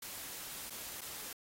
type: noise with dropouts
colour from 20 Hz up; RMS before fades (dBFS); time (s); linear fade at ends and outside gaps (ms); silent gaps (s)
white; -45; 0.02-1.33; 5; 0.699-0.704 / 1.01-1.014
effects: AAC 48 kbps